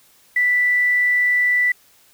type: tone with quantisation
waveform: sine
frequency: 1974 Hz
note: B6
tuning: 1 cent flat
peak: -14 dBFS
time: 0.36-1.72 s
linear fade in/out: 5 ms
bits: 7
effects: white hiss -54 dBFS RMS until 2.13 s